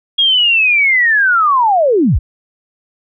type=linear sweep; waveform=sine; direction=down; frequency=3300 to 30.63 Hz; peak=-8 dBFS; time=0.18-2.19 s; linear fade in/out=10 ms; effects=none